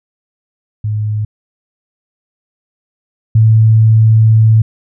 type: tone pair in turn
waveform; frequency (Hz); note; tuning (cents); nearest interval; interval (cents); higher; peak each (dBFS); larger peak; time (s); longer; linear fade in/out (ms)
sine; 106.5 / 110.64; G#2 / A2; +44 / +10; minor second; 66; second; -13 / -4; second; 0.84-1.25 / 3.35-4.62; second; 5
effects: none